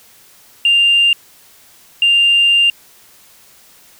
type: tone bursts at uneven times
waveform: sine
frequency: 2794 Hz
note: F7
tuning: in tune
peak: -7 dBFS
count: 2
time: 0.65-1.13 / 2.02-2.7 s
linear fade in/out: 2 ms
effects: tanh soft clip ceiling -4 dBFS + white hiss -46 dBFS RMS until 3.99 s